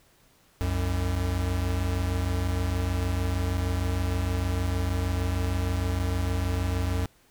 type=tone pair together; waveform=square; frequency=63.9 / 90.37 Hz; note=C2 / F#2; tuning=-40 / -40 cents; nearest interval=tritone; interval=600 cents; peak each=-30 / -27 dBFS; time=0.61-7.06 s; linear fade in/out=0 ms; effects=pink hiss -61 dBFS RMS until 7.3 s